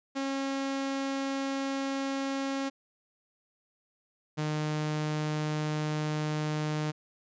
sawtooth tone pair in turn, 272.3 / 152.55 Hz, C#4 / D#3, -31 / -34 cents, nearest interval minor seventh, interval 1003 cents, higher first, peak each -26 / -25 dBFS, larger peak second, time 0.15-2.7 / 4.37-6.92 s, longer neither, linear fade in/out 20 ms, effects resampled to 16000 Hz

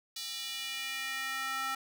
square tone with high-pass filter sweep, 266.3 Hz, C4, 31 cents sharp, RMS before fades -37 dBFS, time 0.16-1.75 s, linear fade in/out 5 ms, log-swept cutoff 4100 to 1200 Hz, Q 2.1, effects none

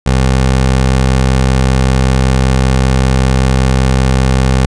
20% pulse tone, 65.2 Hz, C2, 5 cents flat, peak -3 dBFS, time 0.06-4.66 s, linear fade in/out 5 ms, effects resampled to 22050 Hz

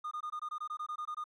triangle tone bursts, 1223 Hz, D#6, 30 cents flat, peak -33 dBFS, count 13, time 0.04-1.241 s, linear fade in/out 10 ms, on 73 ms, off 21 ms, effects tanh soft clip ceiling -31 dBFS

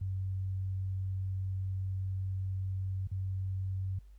sine tone with dropouts, 95 Hz, F#2, 46 cents sharp, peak -32 dBFS, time 0.01-3.99 s, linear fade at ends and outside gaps 5 ms, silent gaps 3.073-3.114 s, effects added 50 Hz sine -51 dBFS peak until 4.18 s + pink hiss -75 dBFS RMS until 4.18 s

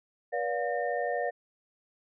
sine tone cluster, 483 / 575 / 712 / 1819 Hz, B4 / D5 / F5 / A#6, -39 / -37 / +33 / -43 cents, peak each -33 / -33 / -32 / -37 dBFS, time 0.32-1.31 s, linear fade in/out 20 ms, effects none

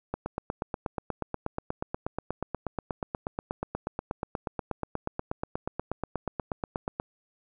click train, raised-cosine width 1 ms, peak -16 dBFS, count 58, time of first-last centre 0.14-6.999 s, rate 8.31 Hz, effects none

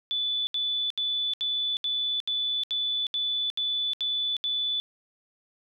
sine tone bursts, 3479 Hz, A7, 20 cents flat, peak -25 dBFS, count 11, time 0.11-4.8 s, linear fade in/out 0 ms, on 360 ms, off 73 ms, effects none

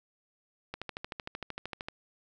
click train, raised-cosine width 0.3 ms, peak -21 dBFS, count 16, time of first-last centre 0.74-1.885 s, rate 13.1 Hz, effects none

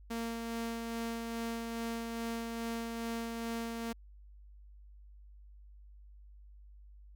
sawtooth tone with tremolo, 230.3 Hz, A#3, 21 cents flat, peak -31 dBFS, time 0.1-3.93 s, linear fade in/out 10 ms, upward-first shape sine, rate 2.4 Hz, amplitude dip 30%, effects added 50 Hz sine -52 dBFS peak until 7.15 s

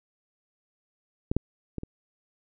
clicks, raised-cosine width 3 ms, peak -13 / -10 / -19 / -23 dBFS, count 4, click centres 1.315 / 1.366 / 1.783 / 1.834 s, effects none

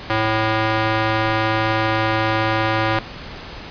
square tone with band-pass filter, 110 Hz, A2, in tune, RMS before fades -19 dBFS, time 0.1-2.99 s, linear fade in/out 0 ms, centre 1400 Hz, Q 0.65, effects pink hiss -34 dBFS RMS until 3.7 s + resampled to 11025 Hz

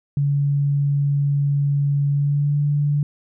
sine tone with pitch glide, 142.2 to 145.52 Hz, C#3 to D3, +45 to -16 cents, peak -16 dBFS, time 0.17-3.03 s, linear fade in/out 2 ms, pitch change +39 cents, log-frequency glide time 2.1-2.58 s, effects none

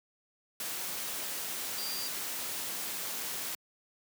sine tone in noise, 4738 Hz, D8, 14 cents sharp, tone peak -38 dBFS, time 1.78-2.08 s, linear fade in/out 2 ms, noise white, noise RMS -37 dBFS, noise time 0.6-3.55 s, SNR -4 dB, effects high-pass 150 Hz 12 dB/octave

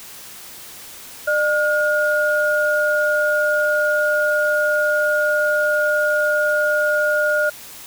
sine tone pair together, 602 / 1431.8 Hz, D5 / F6, +43 / +43 cents, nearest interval octave + minor third, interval 1500 cents, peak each -18 dBFS, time 1.27-7.5 s, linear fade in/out 10 ms, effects white hiss -38 dBFS RMS until 7.86 s

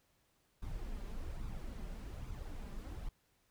brown noise with flanger, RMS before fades -43 dBFS, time 0.62-3.09 s, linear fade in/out 5 ms, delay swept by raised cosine 0.8 to 5.1 ms, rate 1.2 Hz, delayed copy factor +0.5, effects pink hiss -75 dBFS RMS until 3.5 s

